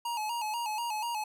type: tone with vibrato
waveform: square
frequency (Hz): 898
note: A5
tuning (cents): +35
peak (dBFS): -32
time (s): 0.05-1.24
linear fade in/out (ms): 5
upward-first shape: square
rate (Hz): 4.1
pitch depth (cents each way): 86
effects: none